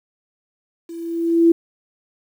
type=tone with level ramp; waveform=sine; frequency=334.6 Hz; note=E4; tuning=26 cents sharp; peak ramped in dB=-31 to -7 dBFS; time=0.89-1.52 s; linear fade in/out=5 ms; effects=8-bit